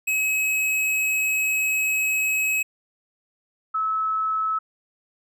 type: tone pair in turn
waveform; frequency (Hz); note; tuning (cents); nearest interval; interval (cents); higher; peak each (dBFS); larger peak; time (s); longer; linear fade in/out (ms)
square / sine; 2559 / 1298.1; D#7 / E6; +48 / -27; octave; 1175; first; -21; neither; 0.07-2.63 / 3.74-4.59; first; 10
effects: none